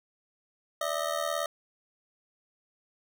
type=ring-modulated tone; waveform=25% pulse; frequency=622.3 Hz; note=D#5; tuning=in tune; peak=-22 dBFS; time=0.81-1.46 s; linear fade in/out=2 ms; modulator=39.1 Hz; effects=none